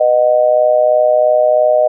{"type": "tone with amplitude modulation", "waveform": "sine", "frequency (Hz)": 617, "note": "D#5", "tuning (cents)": -15, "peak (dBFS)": -4, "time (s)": [0, 1.88], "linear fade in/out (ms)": 10, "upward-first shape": "sine", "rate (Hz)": 123, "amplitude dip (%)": 80, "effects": []}